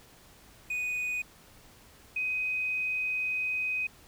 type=tone pair in turn; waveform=triangle / sine; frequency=2484 / 2511 Hz; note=D#7 / D#7; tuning=-3 / +15 cents; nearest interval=unison; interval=18 cents; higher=second; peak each=-28 dBFS; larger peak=neither; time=0.7-1.22 / 2.16-3.87 s; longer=second; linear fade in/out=5 ms; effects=pink hiss -56 dBFS RMS until 4.07 s